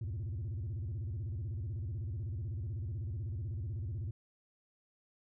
sine tone with vibrato, 96.9 Hz, G2, 20 cents flat, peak -33 dBFS, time 0.01-4.11 s, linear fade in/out 5 ms, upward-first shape square, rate 16 Hz, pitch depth 290 cents each way, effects tanh soft clip ceiling -35 dBFS

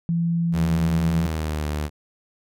sine tone, 168.7 Hz, E3, 40 cents sharp, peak -19 dBFS, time 0.09-1.26 s, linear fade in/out 0 ms
sawtooth tone with pitch glide, 79.8 to 74.89 Hz, D#2 to D2, +44 to +34 cents, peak -20 dBFS, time 0.52-1.9 s, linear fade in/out 50 ms, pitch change -110 cents, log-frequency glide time 1.29-1.66 s
effects none

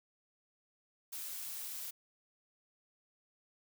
blue noise, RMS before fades -43 dBFS, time 1.12-1.91 s, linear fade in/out 10 ms, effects none

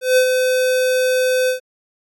square tone with ADSR envelope, 510 Hz, C5, 44 cents flat, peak -10 dBFS, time 0.01-1.6 s, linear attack 160 ms, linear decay 83 ms, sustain -5 dB, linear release 110 ms, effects AAC 64 kbps

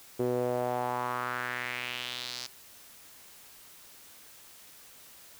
sawtooth tone with band-pass filter sweep, 123.47 Hz, B2, in tune, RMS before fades -33 dBFS, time 0.19-2.47 s, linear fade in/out 10 ms, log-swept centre 390 to 5100 Hz, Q 2.9, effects white hiss -53 dBFS RMS until 5.39 s

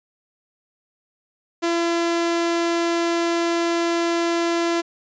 sawtooth tone, 338.8 Hz, E4, 48 cents sharp, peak -15 dBFS, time 1.62-4.82 s, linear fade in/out 20 ms, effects resampled to 16000 Hz

